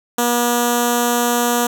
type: tone with notch filter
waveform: 5% pulse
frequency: 240 Hz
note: B3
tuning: 49 cents flat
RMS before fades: -17 dBFS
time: 0.18-1.67 s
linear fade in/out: 5 ms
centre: 2200 Hz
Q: 0.61
effects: none